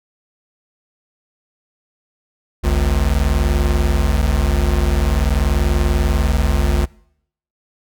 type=tone pair together; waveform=square; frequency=50.58 / 71 Hz; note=G#1 / C#2; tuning=-45 / +42 cents; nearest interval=tritone; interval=587 cents; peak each=-17 dBFS; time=2.63-6.86 s; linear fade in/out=20 ms; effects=noise-tail reverb RT60 0.7 s tail -24 dB re dry